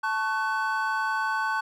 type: chord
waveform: triangle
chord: F# minor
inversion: first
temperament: equal with one note detuned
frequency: 880 / 1108.7 / 1508.5 Hz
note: A5 / C#6 / F#6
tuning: 0 / 0 / +33 cents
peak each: -27 / -29 / -26 dBFS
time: 0.03-1.61 s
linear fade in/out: 10 ms
effects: none